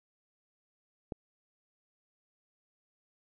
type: click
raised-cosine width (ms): 2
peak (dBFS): -23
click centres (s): 1.122
effects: none